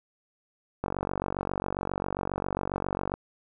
click train, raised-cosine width 1 ms, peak -15 dBFS, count 110, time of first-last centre 0.84-3.14 s, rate 47.4 Hz, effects none

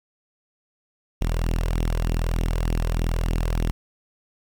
sawtooth tone with flanger, 41.2 Hz, E1, in tune, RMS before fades -23 dBFS, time 1.21-3.71 s, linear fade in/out 0 ms, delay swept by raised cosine 0.31 to 2.01 ms, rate 3.3 Hz, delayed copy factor +0.55, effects 9-bit

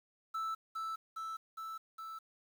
triangle tone with echo, 1318.5 Hz, E6, in tune, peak -33 dBFS, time 0.34-0.55 s, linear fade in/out 10 ms, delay 410 ms, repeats 4, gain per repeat -2 dB, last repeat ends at 2.19 s, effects 10-bit

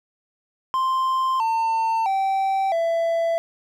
triangle tone with pitch steps, 1046.5 / 900.6 / 775 / 666.9 Hz, C6 / A5 / G5 / E5, 0 / +40 / -20 / +20 cents, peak -17 dBFS, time 0.74-3.38 s, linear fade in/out 0 ms, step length 660 ms, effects none

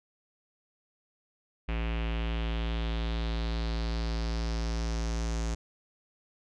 square tone with low-pass filter sweep, 56.4 Hz, A1, 44 cents sharp, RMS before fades -31 dBFS, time 1.68-5.55 s, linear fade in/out 10 ms, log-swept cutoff 2600 to 6700 Hz, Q 3.2, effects none

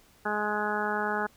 harmonic tone, 209.8 Hz, G#3, 18 cents sharp, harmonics 1 / 2 / 3 / 4 / 5 / 6 / 7 / 8, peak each -36 / -34 / -38 / -32 / -38 / -36 / -33 / -37 dBFS, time 0.25-1.27 s, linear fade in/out 10 ms, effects pink hiss -60 dBFS RMS until 1.36 s

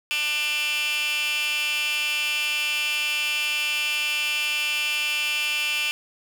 15% pulse tone with high-pass filter, 298 Hz, D4, 25 cents sharp, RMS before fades -25 dBFS, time 0.11-5.91 s, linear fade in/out 0 ms, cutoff 2500 Hz, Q 4.9, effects 9-bit

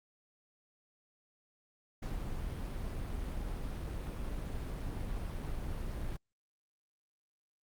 brown noise, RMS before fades -38 dBFS, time 2.02-6.17 s, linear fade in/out 10 ms, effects Opus 48 kbps

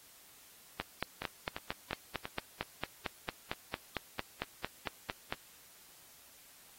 two click trains, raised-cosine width 0.3 ms, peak -18 / -22 dBFS, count 21 / 4, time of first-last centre 0.8-5.325 / 1.22-2.254 s, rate 4.42 / 2.9 Hz, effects white hiss -59 dBFS RMS until 6.78 s + AAC 48 kbps

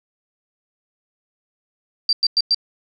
sine tone bursts, 4699 Hz, D8, in tune, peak -13 dBFS, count 4, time 2.09-2.546 s, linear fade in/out 2 ms, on 39 ms, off 100 ms, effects none

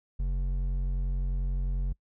sine tone with hard clipping, 45.68 Hz, F#1, 21 cents flat, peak -28 dBFS, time 0.19-1.93 s, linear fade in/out 10 ms, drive 7 dB, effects noise-tail reverb RT60 0.1 s tail -24 dB re dry

